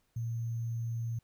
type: tone with sample-and-hold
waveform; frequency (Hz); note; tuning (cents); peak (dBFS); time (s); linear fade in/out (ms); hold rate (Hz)
sine; 115.6; A#2; -14; -32; 0.16-1.19; 5; 6300
effects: pink hiss -75 dBFS RMS until 1.23 s